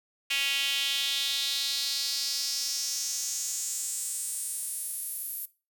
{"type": "tone with high-pass filter sweep", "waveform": "sawtooth", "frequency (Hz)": 277.2, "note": "C#4", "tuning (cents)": 0, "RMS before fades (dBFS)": -31, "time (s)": [0.3, 5.46], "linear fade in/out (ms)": 10, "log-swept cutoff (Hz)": [2700, 12000], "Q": 3.8, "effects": ["noise-tail reverb RT60 0.3 s tail -19 dB re dry"]}